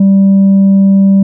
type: tone with tanh clipping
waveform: sine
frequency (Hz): 195.3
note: G3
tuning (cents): -6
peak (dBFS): -4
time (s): 0-1.23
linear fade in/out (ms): 5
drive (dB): 2
effects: none